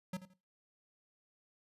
square tone with echo, 184.1 Hz, F#3, 8 cents flat, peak -37 dBFS, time 0.13-0.17 s, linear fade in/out 5 ms, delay 84 ms, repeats 2, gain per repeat -13 dB, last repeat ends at 0.338 s, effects noise-tail reverb RT60 0.3 s tail -17 dB re dry + resampled to 32000 Hz

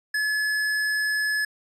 triangle tone with hard clipping, 1710 Hz, A6, 50 cents flat, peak -24 dBFS, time 0.14-1.45 s, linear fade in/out 5 ms, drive 16 dB, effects resampled to 32000 Hz

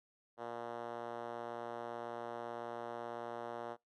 5% pulse tone with band-pass filter, 118.2 Hz, A#2, 24 cents sharp, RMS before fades -44 dBFS, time 0.37-3.77 s, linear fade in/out 50 ms, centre 590 Hz, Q 1.1, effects noise-tail reverb RT60 0.2 s tail -26 dB re dry

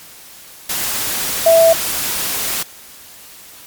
sine tone in noise, 659.3 Hz, E5, in tune, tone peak -6 dBFS, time 1.46-1.73 s, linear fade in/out 5 ms, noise white, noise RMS -20 dBFS, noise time 0.69-2.63 s, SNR +11 dB, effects white hiss -39 dBFS RMS until 3.66 s + MP3 96 kbps

